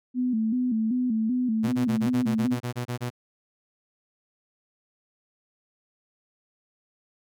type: tone with vibrato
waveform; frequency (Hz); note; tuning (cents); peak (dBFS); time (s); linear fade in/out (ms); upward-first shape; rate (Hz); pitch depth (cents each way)
sine; 235.3; A#3; +16; -22; 0.14-2.58; 50; square; 2.6; 110
type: tone bursts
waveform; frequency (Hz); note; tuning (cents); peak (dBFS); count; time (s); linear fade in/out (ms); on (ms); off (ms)
sawtooth; 122; B2; -21; -24; 12; 1.63-3.103; 20; 98; 27
effects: none